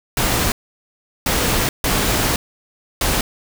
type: noise bursts at uneven times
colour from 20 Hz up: pink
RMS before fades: -18 dBFS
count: 4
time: 0.17-0.52 / 1.26-1.69 / 1.84-2.36 / 3.01-3.21 s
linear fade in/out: 2 ms
effects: none